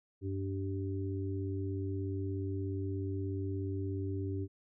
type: harmonic tone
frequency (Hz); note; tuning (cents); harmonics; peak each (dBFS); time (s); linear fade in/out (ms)
96.8; G2; -21; 1 / 3 / 4; -35 / -40 / -41; 0.21-4.48; 50
effects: none